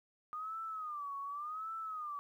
sine tone with vibrato, 1215 Hz, D#6, 42 cents flat, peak -39 dBFS, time 0.33-2.19 s, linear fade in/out 0 ms, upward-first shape sine, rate 0.88 Hz, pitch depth 150 cents each way, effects 12-bit

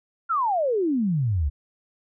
sine exponential sweep, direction down, 1419 to 65.41 Hz, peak -20 dBFS, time 0.29-1.5 s, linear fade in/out 20 ms, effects none

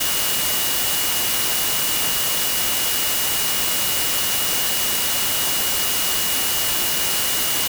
sine tone in noise, 2889 Hz, F#7, 42 cents flat, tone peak -28 dBFS, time 0-7.68 s, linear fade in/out 10 ms, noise white, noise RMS -21 dBFS, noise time 0-7.68 s, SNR -10 dB, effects none

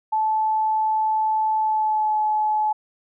sine tone with pitch glide, 870 to 856 Hz, A5 to A5, -20 to -48 cents, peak -18 dBFS, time 0.12-2.73 s, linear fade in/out 10 ms, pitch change -28 cents, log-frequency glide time 1.58-2.18 s, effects none

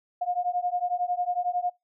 sine beating tone pair, 709 / 720 Hz, F5 / F#5, +26 / -47 cents, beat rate 11 Hz, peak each -28 dBFS, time 0.21-1.7 s, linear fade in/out 10 ms, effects noise-tail reverb RT60 0.2 s tail -25 dB re dry

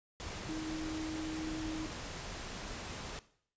sine tone in noise, 314.9 Hz, D#4, 21 cents sharp, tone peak -37 dBFS, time 0.49-1.86 s, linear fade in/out 0 ms, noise pink, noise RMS -43 dBFS, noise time 0.2-3.19 s, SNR +3 dB, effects noise-tail reverb RT60 0.6 s tail -17 dB re dry + resampled to 16000 Hz

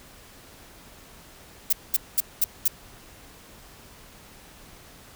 violet noise bursts, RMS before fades -20 dBFS, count 5, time 1.7-2.68 s, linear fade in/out 5 ms, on 28 ms, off 210 ms, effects pink hiss -49 dBFS RMS until 5.15 s

